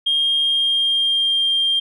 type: tone with pitch glide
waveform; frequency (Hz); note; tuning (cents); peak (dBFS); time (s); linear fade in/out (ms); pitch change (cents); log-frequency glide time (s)
sine; 3224 to 3194; G7 to G7; +48 to +32; -14; 0.06-1.8; 10; -16; 0.4-1.46
effects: tanh soft clip ceiling -11 dBFS